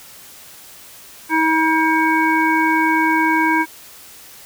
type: harmonic tone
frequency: 319.3 Hz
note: D#4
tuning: 45 cents sharp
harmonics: 1 / 3 / 5 / 7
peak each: -18 / -17 / -20 / -21 dBFS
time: 1.29-3.66 s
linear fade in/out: 50 ms
effects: white hiss -41 dBFS RMS until 4.45 s